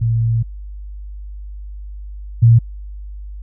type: tone pair in turn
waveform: sine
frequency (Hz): 114.6 / 115.93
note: A#2 / A#2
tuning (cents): -29 / -9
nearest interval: unison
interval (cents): 20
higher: second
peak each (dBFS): -13 / -5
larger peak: second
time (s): 0.01-0.43 / 2.42-2.59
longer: first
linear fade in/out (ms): 10
effects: added 50 Hz sine -28 dBFS peak until 3.42 s